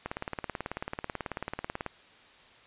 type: click train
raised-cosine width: 0.5 ms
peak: -18 dBFS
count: 34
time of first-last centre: 0.06-1.863 s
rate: 18.3 Hz
effects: white hiss -56 dBFS RMS until 2.66 s + resampled to 8000 Hz